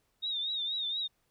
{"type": "tone with vibrato", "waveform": "sine", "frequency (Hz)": 3700, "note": "A#7", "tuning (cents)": -14, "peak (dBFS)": -31, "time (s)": [0.22, 1.08], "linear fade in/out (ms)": 20, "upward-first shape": "triangle", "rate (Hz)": 4.2, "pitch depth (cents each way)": 100, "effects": ["pink hiss -75 dBFS RMS until 1.3 s"]}